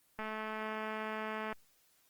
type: click train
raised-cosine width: 0.5 ms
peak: -25 dBFS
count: 291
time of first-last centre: 0.19-1.526 s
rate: 217 Hz
effects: white hiss -70 dBFS RMS until 2.09 s + Opus 24 kbps